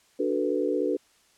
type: chord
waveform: sine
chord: B minor seventh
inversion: first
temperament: equal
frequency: 293.7 / 370 / 440 / 493.9 Hz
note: D4 / F#4 / A4 / B4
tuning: 0 / 0 / 0 / 0 cents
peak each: -29 dBFS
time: 0.19-0.97 s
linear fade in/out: 10 ms
effects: white hiss -62 dBFS RMS until 1.37 s + low-pass 9000 Hz 12 dB/octave